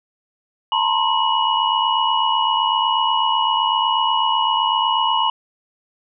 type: tone cluster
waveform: sine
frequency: 891 / 959 / 1060 / 2921 Hz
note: A5 / A#5 / C6 / F#7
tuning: +22 / +49 / +22 / -23 cents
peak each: -21 dBFS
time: 0.72-5.3 s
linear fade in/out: 2 ms
effects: none